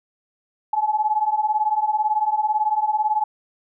sine beating tone pair, 843 / 861 Hz, G#5 / A5, +26 / -38 cents, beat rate 18 Hz, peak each -22 / -20 dBFS, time 0.73-3.24 s, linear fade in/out 5 ms, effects none

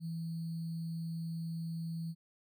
sine tone with sample-and-hold, 164.81 Hz, E3, in tune, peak -36 dBFS, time 0-2.15 s, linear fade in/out 50 ms, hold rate 4410 Hz, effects none

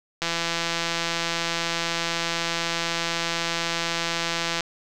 click train, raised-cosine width 0.2 ms, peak -8 dBFS, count 738, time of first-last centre 0.22-4.607 s, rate 168 Hz, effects none

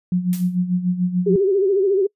sine tone with tremolo, 180 Hz, F#3, 47 cents flat, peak -14 dBFS, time 0.12-1.36 s, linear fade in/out 2 ms, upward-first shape sine, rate 6.8 Hz, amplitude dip 70%
blue noise with exponential decay, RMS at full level -28 dBFS, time 0.33-0.57 s, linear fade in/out 0 ms, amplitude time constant 52 ms
sine tone with vibrato, 390 Hz, G4, 9 cents flat, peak -14 dBFS, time 1.26-2.07 s, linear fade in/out 10 ms, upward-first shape sine, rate 14 Hz, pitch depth 91 cents each way
effects noise-tail reverb RT60 0.1 s tail -26 dB re dry + resampled to 32000 Hz

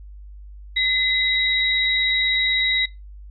sine tone pair together, 2036 / 3828 Hz, C7 / A#7, -48 / +45 cents, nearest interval major seventh, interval 1093 cents, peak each -20 dBFS, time 0.76-2.86 s, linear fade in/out 10 ms, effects noise-tail reverb RT60 0.2 s tail -19 dB re dry + added 50 Hz sine -37 dBFS peak until 3.3 s

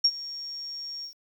sine tone with ADSR envelope, 5550 Hz, F8, 12 cents flat, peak -15 dBFS, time 0.04-1.14 s, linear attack 9 ms, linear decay 55 ms, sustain -19 dB, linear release 100 ms, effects 9-bit

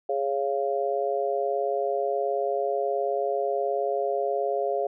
sine chord, Db major, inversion second, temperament just, 415.8 / 554.4 / 693 Hz, Ab4 / Db5 / F5, +2 / 0 / -14 cents, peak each -28 dBFS, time 0.09-4.87 s, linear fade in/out 5 ms, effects none

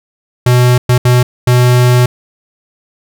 square tone bursts at uneven times, 123.9 Hz, B2, 6 cents sharp, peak -6 dBFS, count 4, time 0.46-0.78 / 0.89-0.98 / 1.05-1.23 / 1.47-2.06 s, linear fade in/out 5 ms, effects none

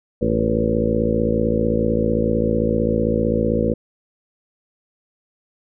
harmonic tone with a mistuned harmonic, 55.6 Hz, A1, 19 cents sharp, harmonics 1 / 2 / 3 / 4 / 5 / 6 / 7 / 8 / 9 / 10, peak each -27 / -26 / -27 / -22 / -28 / -26 / -28 / -28 / -22 / -28 dBFS, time 0.21-3.74 s, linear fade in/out 10 ms, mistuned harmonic 9, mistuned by -38 cents, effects none

